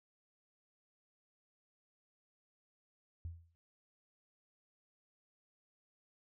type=tone with exponential decay; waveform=sine; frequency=84.2 Hz; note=E2; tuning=37 cents sharp; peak=-37 dBFS; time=3.25-3.55 s; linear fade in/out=0 ms; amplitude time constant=65 ms; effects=tanh soft clip ceiling -33 dBFS